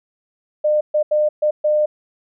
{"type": "tone bursts at uneven times", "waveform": "sine", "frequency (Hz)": 604, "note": "D5", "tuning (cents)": 48, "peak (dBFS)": -13, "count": 5, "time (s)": [[0.64, 0.81], [0.94, 1.03], [1.11, 1.29], [1.42, 1.51], [1.64, 1.86]], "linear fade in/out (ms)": 10, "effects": []}